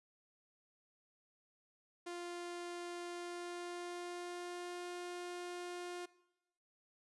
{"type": "tone with pitch glide", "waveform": "sawtooth", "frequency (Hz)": [349.2, 353.9], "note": ["F4", "F4"], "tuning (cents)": [0, 23], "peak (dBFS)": -39, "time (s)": [2.06, 6.06], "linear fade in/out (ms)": 10, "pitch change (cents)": 23, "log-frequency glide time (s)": [3.07, 4.84], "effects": ["noise-tail reverb RT60 0.9 s tail -20 dB re dry", "resampled to 24000 Hz"]}